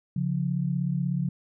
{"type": "tone pair together", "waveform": "sine", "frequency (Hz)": [140, 176.44], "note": ["C#3", "F3"], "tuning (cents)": [18, 18], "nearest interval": "major third", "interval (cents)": 400, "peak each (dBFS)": -27, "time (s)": [0.16, 1.29], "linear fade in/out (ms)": 5, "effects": []}